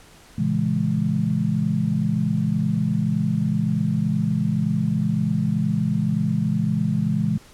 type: chord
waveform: sine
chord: A# half-diminished seventh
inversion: none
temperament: just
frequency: 116.54 / 139.85 / 167.82 / 209.8 Hz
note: A#2 / C#3 / E3 / G#3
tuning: 0 / +16 / +31 / +18 cents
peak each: -27 / -26 / -23 / -23 dBFS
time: 0.38-7.38 s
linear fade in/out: 5 ms
effects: pink hiss -49 dBFS RMS until 7.53 s + low-pass 11000 Hz 12 dB/octave